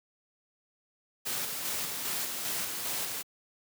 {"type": "noise with tremolo", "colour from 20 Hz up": "white", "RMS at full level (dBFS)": -33, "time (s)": [1.25, 3.23], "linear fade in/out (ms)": 20, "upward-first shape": "square", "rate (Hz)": 2.5, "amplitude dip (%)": 30, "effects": ["high-pass 100 Hz 12 dB/octave"]}